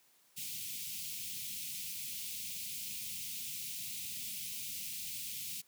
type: band-stop noise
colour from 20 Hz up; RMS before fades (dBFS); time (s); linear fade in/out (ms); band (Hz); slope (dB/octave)
white; -42; 0.36-5.62; 20; 230 to 2300; 48
effects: white hiss -68 dBFS RMS until 5.67 s + high-pass 100 Hz 12 dB/octave